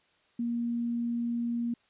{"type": "tone", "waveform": "sine", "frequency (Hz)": 236, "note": "A#3", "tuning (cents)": 22, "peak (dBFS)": -28, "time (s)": [0.39, 1.74], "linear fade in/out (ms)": 5, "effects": ["white hiss -67 dBFS RMS until 1.89 s", "resampled to 8000 Hz"]}